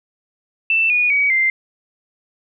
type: tone with pitch steps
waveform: sine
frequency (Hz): 2663 / 2456 / 2265 / 2089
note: E7 / D#7 / C#7 / C7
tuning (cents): +17 / -23 / +37 / -3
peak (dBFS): -13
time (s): 0.7-1.5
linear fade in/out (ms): 2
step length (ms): 200
effects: none